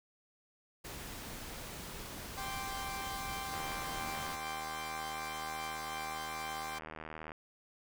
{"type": "noise", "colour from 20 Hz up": "pink", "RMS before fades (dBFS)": -45, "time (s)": [0.84, 4.36], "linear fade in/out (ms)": 10}
{"type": "chord", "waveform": "sawtooth", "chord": "G suspended fourth", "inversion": "none", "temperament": "equal", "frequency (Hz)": [784, 1046.5, 1174.7], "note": ["G5", "C6", "D6"], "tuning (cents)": [0, 0, 0], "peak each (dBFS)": [-38, -41, -43], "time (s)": [2.37, 6.79], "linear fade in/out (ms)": 10}
{"type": "click train", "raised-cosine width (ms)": 0.5, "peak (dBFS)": -29, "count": 298, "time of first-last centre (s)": [3.54, 7.319], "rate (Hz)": 78.6}
{"effects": []}